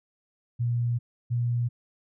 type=tone pair in turn; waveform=sine; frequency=119.5 / 119.98 Hz; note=A#2 / B2; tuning=+43 / -50 cents; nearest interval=unison; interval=7 cents; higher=second; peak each=-23 dBFS; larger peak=neither; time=0.59-0.99 / 1.3-1.69 s; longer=first; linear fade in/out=20 ms; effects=none